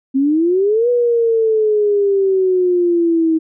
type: exponential two-way sweep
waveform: sine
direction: up then down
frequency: 261.6 to 490 to 318.1 Hz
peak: -11 dBFS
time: 0.14-3.39 s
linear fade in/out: 20 ms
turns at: 0.89 s
effects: none